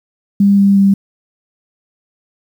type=tone with pitch steps; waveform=sine; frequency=200 / 198.39 / 196.79 Hz; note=G3 / G3 / G3; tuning=+35 / +21 / +7 cents; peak=-6 dBFS; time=0.4-0.94 s; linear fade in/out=5 ms; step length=180 ms; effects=7-bit